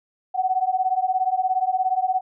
sine beating tone pair, 740 / 757 Hz, F#5 / F#5, 0 / +39 cents, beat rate 17 Hz, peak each -22 dBFS, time 0.34-2.21 s, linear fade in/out 20 ms, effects none

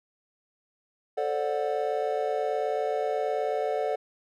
triangle chord, D dominant seventh, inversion second, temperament just, 440.5 / 528.6 / 587.3 / 734.2 Hz, A4 / C5 / D5 / F#5, +2 / +18 / 0 / -14 cents, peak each -28 / -32 / -29 / -29 dBFS, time 1.17-3.96 s, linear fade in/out 10 ms, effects none

